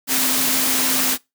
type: tone in noise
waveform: sine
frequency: 260.3 Hz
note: C4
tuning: 9 cents flat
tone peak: -28 dBFS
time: 0.07-1.18 s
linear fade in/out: 50 ms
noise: white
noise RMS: -19 dBFS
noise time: 0.07-1.18 s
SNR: -12 dB
effects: noise-tail reverb RT60 0.2 s tail -22 dB re dry + high-pass 150 Hz 12 dB/octave